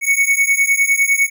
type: beating tone pair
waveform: square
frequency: 2217 / 2226.9 Hz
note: C#7 / C#7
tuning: 0 / +7 cents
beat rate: 9.9 Hz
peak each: -16 dBFS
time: 0.01-1.3 s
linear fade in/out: 50 ms
effects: none